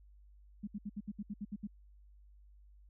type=tone bursts; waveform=sine; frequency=205.6 Hz; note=G#3; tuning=17 cents flat; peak=-37 dBFS; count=10; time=0.63-1.673 s; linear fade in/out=10 ms; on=44 ms; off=67 ms; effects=added 50 Hz sine -57 dBFS peak until 2.89 s